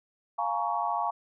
sine chord, Bb minor seventh, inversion second, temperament just, 699.2 / 839.1 / 932.3 / 1118.8 Hz, F5 / Ab5 / Bb5 / Db6, +2 / +18 / 0 / +16 cents, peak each -32 dBFS, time 0.38-1.11 s, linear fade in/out 10 ms, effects none

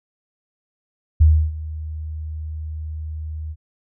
sine tone with ADSR envelope, 77.78 Hz, D#2, in tune, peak -7 dBFS, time 1.2-3.56 s, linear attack 14 ms, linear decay 300 ms, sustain -19 dB, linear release 51 ms, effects none

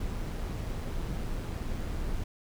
brown noise with amplitude modulation, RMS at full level -32 dBFS, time 0-2.24 s, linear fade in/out 5 ms, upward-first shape sine, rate 165 Hz, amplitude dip 35%, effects none

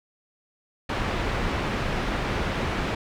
pink low-pass noise, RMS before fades -27 dBFS, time 0.89-2.95 s, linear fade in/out 5 ms, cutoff 2700 Hz, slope 12 dB/octave, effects none

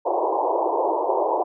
white band-pass noise, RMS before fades -22 dBFS, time 0.05-1.44 s, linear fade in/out 20 ms, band 330 to 1000 Hz, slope 96 dB/octave, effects none

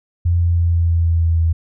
sine tone with pitch steps, 86.3 / 85.7 / 85.11 / 84.52 / 83.94 / 83.36 / 82.78 / 82.21 Hz, F2 / F2 / F2 / E2 / E2 / E2 / E2 / E2, -20 / -32 / -44 / +44 / +32 / +20 / +8 / -4 cents, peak -12 dBFS, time 0.25-1.53 s, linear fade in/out 10 ms, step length 160 ms, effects none

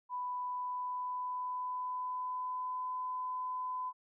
sine tone with pitch glide, 993 to 1009.8 Hz, B5 to B5, +9 to +38 cents, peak -35 dBFS, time 0.09-3.93 s, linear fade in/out 50 ms, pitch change +29 cents, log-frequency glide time 0.37-2.92 s, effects none

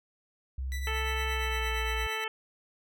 sine tone with pitch glide, 65.6 to 58.11 Hz, C2 to A#1, +5 to -5 cents, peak -31 dBFS, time 0.58-2.07 s, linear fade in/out 5 ms, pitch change -210 cents, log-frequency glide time 1.27-1.71 s
sawtooth tone with tremolo, 1975.5 Hz, B6, in tune, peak -33 dBFS, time 0.72-2.24 s, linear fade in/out 0 ms, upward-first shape triangle, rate 8.7 Hz, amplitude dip 70%
harmonic tone, 440 Hz, A4, in tune, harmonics 1 / 2 / 3 / 4 / 5 / 6 / 7, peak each -39 / -39 / -39 / -39 / -39 / -39 / -39 dBFS, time 0.87-2.28 s, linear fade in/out 2 ms
effects none

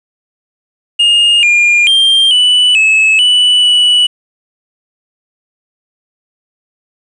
triangle tone with pitch steps, 2840 / 2411 / 3180 / 2973 / 2592 / 2968 / 2952 Hz, F7 / D7 / G7 / F#7 / E7 / F#7 / F#7, +28 / +45 / +24 / +8 / -30 / +5 / -5 cents, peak -4 dBFS, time 0.99-4.07 s, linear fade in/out 10 ms, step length 440 ms, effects resampled to 24000 Hz + 7-bit

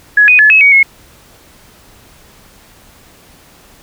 sine tone with pitch steps, 1683 / 2489 / 1717 / 2576 / 2250 / 2174 Hz, G#6 / D#7 / A6 / E7 / C#7 / C#7, +23 / 0 / -43 / -41 / +25 / -34 cents, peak -3 dBFS, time 0.17-0.83 s, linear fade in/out 5 ms, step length 110 ms, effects pink hiss -43 dBFS RMS until 3.82 s

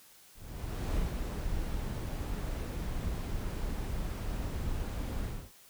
brown noise with ADSR envelope, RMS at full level -31 dBFS, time 0.34-5.52 s, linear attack 610 ms, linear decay 180 ms, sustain -4 dB, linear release 270 ms, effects white hiss -58 dBFS RMS until 5.69 s

